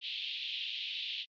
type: band-pass noise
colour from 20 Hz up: pink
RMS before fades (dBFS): -39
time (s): 0.01-1.26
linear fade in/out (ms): 50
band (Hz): 2700 to 3900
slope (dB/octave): 48
effects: AAC 64 kbps